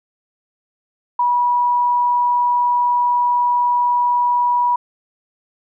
sine tone, 972 Hz, B5, 28 cents flat, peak -13 dBFS, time 1.19-4.76 s, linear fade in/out 5 ms, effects none

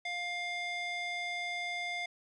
square tone with band-pass filter, 704 Hz, F5, 14 cents sharp, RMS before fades -37 dBFS, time 0.05-2.06 s, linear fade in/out 5 ms, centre 2500 Hz, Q 1.7, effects resampled to 24000 Hz

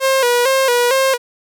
sawtooth tone with vibrato, 508 Hz, B4, 49 cents sharp, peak -8 dBFS, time 0-1.18 s, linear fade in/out 50 ms, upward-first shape square, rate 2.2 Hz, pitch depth 83 cents each way, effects none

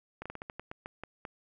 slowing click train, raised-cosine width 0.5 ms, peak -25 dBFS, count 11, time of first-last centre 0.22-1.252 s, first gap 36 ms, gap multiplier 1.22, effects none

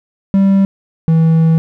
triangle tone pair in turn, 195.2 / 162.26 Hz, G3 / E3, -7 / -27 cents, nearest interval minor third, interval 320 cents, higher first, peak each -5 dBFS, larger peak neither, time 0.34-0.65 / 1.08-1.58 s, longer second, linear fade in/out 0 ms, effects none

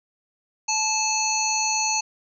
harmonic tone with a mistuned harmonic, 871 Hz, A5, 18 cents flat, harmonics 1 / 3 / 5 / 7 / 8, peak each -26 / -28 / -29 / -26 / -28 dBFS, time 0.68-2.01 s, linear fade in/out 10 ms, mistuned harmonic 8, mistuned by -80 cents, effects none

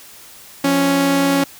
sawtooth tone pair together, 174.43 / 277.2 Hz, F3 / C#4, -2 / 0 cents, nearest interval minor sixth, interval 802 cents, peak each -19 / -10 dBFS, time 0.64-1.44 s, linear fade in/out 5 ms, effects white hiss -41 dBFS RMS until 1.59 s

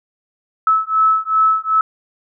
sine beating tone pair, 1300 / 1302.6 Hz, E6 / E6, -24 / -21 cents, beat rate 2.6 Hz, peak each -15 dBFS, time 0.67-1.81 s, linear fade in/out 2 ms, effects none

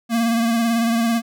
square tone with vibrato, 230.8 Hz, A#3, 17 cents flat, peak -17 dBFS, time 0.09-1.22 s, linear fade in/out 50 ms, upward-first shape sine, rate 18 Hz, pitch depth 36 cents each way, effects none

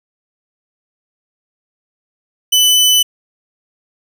sawtooth tone, 2999 Hz, F#7, 23 cents sharp, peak -5 dBFS, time 2.52-3.03 s, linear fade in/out 10 ms, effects none

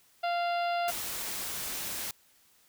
harmonic tone, 694 Hz, F5, 11 cents flat, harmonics 1 / 2 / 3 / 4 / 5 / 6 / 7, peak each -28 / -37 / -43 / -41 / -46 / -48 / -49 dBFS, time 0.23-0.91 s, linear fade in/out 10 ms
white noise, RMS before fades -36 dBFS, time 0.88-2.11 s, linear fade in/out 2 ms
effects white hiss -64 dBFS RMS until 2.68 s

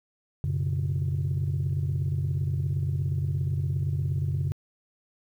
sine chord, F# suspended fourth, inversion none, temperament equal with one note detuned, 92.5 / 123.47 / 140.61 Hz, F#2 / B2 / C#3, 0 / 0 / +25 cents, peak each -27 / -31 / -26 dBFS, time 0.44-4.52 s, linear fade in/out 0 ms, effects tanh soft clip ceiling -20 dBFS + 10-bit

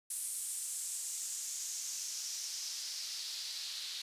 white noise with band-pass filter sweep, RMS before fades -41 dBFS, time 0.1-4.02 s, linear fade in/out 5 ms, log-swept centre 9400 to 4000 Hz, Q 3, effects resampled to 32000 Hz

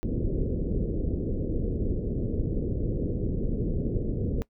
pink low-pass noise, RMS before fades -28 dBFS, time 0.03-4.42 s, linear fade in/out 0 ms, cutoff 490 Hz, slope 48 dB/octave, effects noise-tail reverb RT60 0.1 s tail -20 dB re dry

